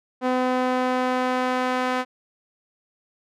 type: tone with band-pass filter sweep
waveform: sawtooth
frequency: 253.9 Hz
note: B3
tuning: 48 cents sharp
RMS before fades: -23 dBFS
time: 0.21-2.05 s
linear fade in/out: 50 ms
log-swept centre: 680 to 1200 Hz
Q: 0.75
effects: none